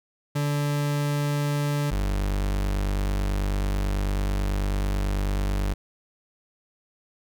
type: tone pair in turn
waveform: 40% pulse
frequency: 145.4 / 49.14 Hz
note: D3 / G1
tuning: -17 / +5 cents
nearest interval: octave + perfect fifth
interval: 1878 cents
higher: first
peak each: -22 dBFS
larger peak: neither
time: 0.35-1.91 / 1.91-5.74 s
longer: second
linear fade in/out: 10 ms
effects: none